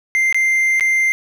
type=tone with dropouts; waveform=triangle; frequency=2091 Hz; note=C7; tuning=2 cents flat; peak=-11 dBFS; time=0.15-1.12 s; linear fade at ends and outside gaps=0 ms; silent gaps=0.326-0.345 / 0.797-0.808 s; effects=none